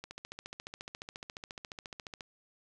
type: click train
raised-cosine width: 0.2 ms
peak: -25 dBFS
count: 32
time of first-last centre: 0.04-2.208 s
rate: 14.3 Hz
effects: none